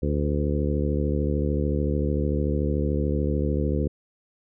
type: harmonic tone with a mistuned harmonic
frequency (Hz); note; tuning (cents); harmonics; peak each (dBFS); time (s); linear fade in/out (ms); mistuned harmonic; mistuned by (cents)
73.5; D2; +2; 1 / 2 / 3 / 4 / 5 / 6 / 7; -25 / -28 / -30 / -31 / -32 / -33 / -33; 0.02-3.88; 10; 7; -21
effects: none